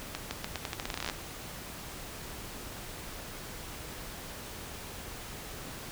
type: accelerating click train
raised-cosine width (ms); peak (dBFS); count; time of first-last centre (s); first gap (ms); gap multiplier
0.2; -16; 18; 0.15-1.098; 160; 0.84
effects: pink hiss -43 dBFS RMS until 5.91 s